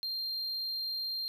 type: tone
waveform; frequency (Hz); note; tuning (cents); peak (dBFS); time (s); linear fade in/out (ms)
triangle; 4186; C8; 0; -32; 0.03-1.28; 0
effects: none